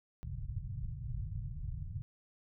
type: low-pass noise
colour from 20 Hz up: white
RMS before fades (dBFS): -40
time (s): 0.23-2.02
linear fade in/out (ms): 0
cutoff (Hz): 140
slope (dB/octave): 48
effects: none